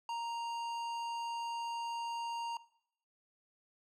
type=tone with tanh clipping; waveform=sine; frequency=932.3 Hz; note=A#5; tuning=in tune; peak=-38 dBFS; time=0.09-2.57 s; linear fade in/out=2 ms; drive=14 dB; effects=noise-tail reverb RT60 0.7 s tail -19 dB re dry